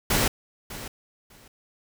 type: noise with echo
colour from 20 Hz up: pink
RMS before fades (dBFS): -22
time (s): 0.1-0.28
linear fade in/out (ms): 5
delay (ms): 600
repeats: 2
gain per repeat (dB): -15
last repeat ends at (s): 1.48
effects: none